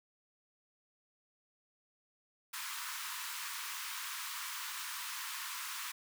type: high-pass noise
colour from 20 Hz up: pink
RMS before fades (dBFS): -42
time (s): 2.53-5.92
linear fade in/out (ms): 10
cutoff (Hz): 940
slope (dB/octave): 96
effects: none

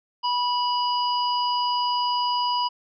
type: harmonic tone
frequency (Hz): 980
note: B5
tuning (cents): -14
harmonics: 1 / 3 / 5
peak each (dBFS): -22 / -30 / -30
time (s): 0.23-2.69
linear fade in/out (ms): 20
effects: none

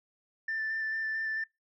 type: tone with vibrato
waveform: sine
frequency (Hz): 1773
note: A6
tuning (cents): +13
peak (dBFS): -29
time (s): 0.48-1.44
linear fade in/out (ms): 5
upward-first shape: square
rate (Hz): 4.5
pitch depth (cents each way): 11
effects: noise-tail reverb RT60 0.2 s tail -26 dB re dry + tanh soft clip ceiling -27 dBFS

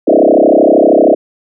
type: tone with frequency modulation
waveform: sine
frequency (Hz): 469.6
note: A#4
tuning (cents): +13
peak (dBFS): -4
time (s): 0.07-1.15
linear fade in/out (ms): 10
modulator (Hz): 32.9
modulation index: 6.1
effects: none

